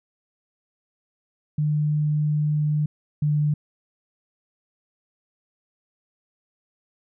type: tone pair in turn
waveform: sine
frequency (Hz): 150.3 / 149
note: D3 / D3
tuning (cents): +40 / +25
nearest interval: unison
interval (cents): 15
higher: first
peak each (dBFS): -19 / -18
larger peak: second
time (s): 1.58-2.86 / 3.22-3.54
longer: first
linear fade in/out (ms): 5
effects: none